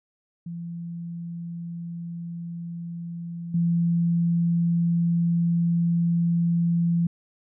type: tone with level steps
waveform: sine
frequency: 170 Hz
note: F3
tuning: 46 cents flat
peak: -31 / -19 dBFS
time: 0.46-7.07 s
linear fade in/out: 5 ms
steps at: 3.54 s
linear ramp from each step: 5 ms
effects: none